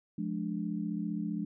sine chord, D diminished, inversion first, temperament just, 176.2 / 211.4 / 293.7 Hz, F3 / Ab3 / D4, +16 / +31 / 0 cents, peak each -36 / -35 / -38 dBFS, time 0.18-1.45 s, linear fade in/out 5 ms, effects none

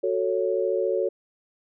sine chord, F# minor, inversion none, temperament just, 370 / 444 / 555 Hz, F#4 / A4 / C#5, 0 / +16 / +2 cents, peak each -26 dBFS, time 0.03-1.09 s, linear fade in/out 10 ms, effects none

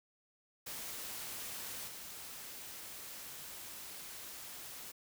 white noise with level steps, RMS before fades -44 / -48 dBFS, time 0.66-4.92 s, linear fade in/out 10 ms, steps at 1.87 s, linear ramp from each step 10 ms, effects none

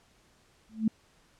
sine tone with exponential growth, 220 Hz, A3, in tune, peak -19 dBFS, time 0.69-0.88 s, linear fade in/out 5 ms, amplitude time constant 41 ms, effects pink hiss -64 dBFS RMS until 1.39 s + low-pass 9000 Hz 12 dB/octave

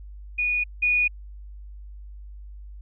sine tone pair in turn, 2460 / 2460 Hz, D#7 / D#7, -20 / -20 cents, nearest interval unison, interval 0 cents, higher neither, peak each -21 / -18 dBFS, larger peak second, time 0.38-0.64 / 0.82-1.08 s, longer neither, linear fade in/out 10 ms, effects added 50 Hz sine -38 dBFS peak until 2.81 s

